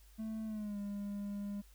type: tone with pitch glide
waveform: triangle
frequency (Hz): 219.7 to 202.6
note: A3 to G#3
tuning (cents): -2 to -43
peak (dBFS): -36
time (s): 0.18-1.62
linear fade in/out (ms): 20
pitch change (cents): -141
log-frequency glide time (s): 0.45-0.78
effects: added 50 Hz sine -58 dBFS peak until 1.74 s + white hiss -67 dBFS RMS until 1.74 s

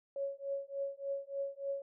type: tone with tremolo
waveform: sine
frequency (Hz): 554.4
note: C#5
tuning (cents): 0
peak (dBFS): -32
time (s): 0.16-1.82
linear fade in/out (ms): 2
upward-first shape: triangle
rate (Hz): 3.4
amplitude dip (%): 100
effects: none

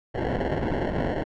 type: noise with sample-and-hold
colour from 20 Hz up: white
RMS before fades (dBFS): -26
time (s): 0.14-1.24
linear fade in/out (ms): 20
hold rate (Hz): 1225
effects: low-pass 2000 Hz 12 dB/octave

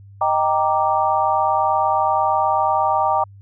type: chord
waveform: sine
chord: Eb major seventh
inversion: none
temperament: equal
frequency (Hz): 622.3 / 784 / 932.3 / 1174.7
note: Eb5 / G5 / Bb5 / D6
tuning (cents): 0 / 0 / 0 / 0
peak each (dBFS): -23 / -19 / -20 / -22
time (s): 0.21-3.24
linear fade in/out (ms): 5
effects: added 99 Hz sine -40 dBFS peak until 3.41 s

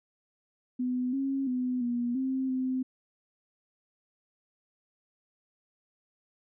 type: tone with pitch steps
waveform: sine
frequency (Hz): 250.7 / 271.5 / 251.5 / 240.7 / 263.2 / 258.3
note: B3 / C#4 / B3 / B3 / C4 / C4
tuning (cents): +26 / -36 / +32 / -44 / +10 / -22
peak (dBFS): -27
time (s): 0.79-2.83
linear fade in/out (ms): 10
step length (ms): 340
effects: none

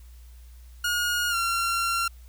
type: tone with pitch glide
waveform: sawtooth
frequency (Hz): 1435 to 1371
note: F6 to F6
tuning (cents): +47 to -32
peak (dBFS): -20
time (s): 0.84-2.08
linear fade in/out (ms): 5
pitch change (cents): -79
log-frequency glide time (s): 1.3-1.35
effects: added 60 Hz sine -44 dBFS peak until 2.28 s + white hiss -60 dBFS RMS until 2.28 s

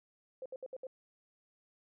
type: tone bursts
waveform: sine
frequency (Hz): 520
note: C5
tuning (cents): -11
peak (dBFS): -40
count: 5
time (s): 0.42-0.869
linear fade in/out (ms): 2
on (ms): 37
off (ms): 66
effects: none

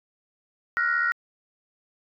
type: tone cluster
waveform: sine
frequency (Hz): 1385 / 1461 / 1885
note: F6 / F#6 / A#6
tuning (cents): -15 / -22 / +19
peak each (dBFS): -25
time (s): 0.77-1.12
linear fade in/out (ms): 0
effects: tanh soft clip ceiling -13 dBFS

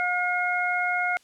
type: harmonic tone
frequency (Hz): 717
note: F5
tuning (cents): +45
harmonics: 1 / 2 / 3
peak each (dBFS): -27 / -27 / -27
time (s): 0-1.17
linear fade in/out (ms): 0
effects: white hiss -60 dBFS RMS until 1.23 s + low-pass 9000 Hz 12 dB/octave

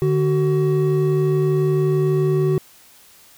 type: tone pair together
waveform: triangle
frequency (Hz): 149.22 / 376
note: D3 / F#4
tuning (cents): +28 / +28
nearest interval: octave + major third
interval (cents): 1600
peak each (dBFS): -16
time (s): 0.02-2.58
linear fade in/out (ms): 0
effects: white hiss -49 dBFS RMS until 3.37 s

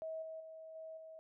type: tone with level steps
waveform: sine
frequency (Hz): 641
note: E5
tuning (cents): -49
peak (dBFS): -40 / -44 / -49 / -46 / -50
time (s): 0.02-1.19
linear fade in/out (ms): 0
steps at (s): 0.22 / 0.4 / 0.75 / 0.97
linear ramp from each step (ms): 5
effects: none

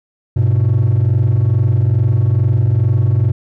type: tone pair together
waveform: triangle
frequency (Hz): 101.14 / 123.47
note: G#2 / B2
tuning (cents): -45 / 0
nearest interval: minor third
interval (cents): 345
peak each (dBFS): -10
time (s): 0.36-3.32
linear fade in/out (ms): 10
effects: tanh soft clip ceiling -5 dBFS

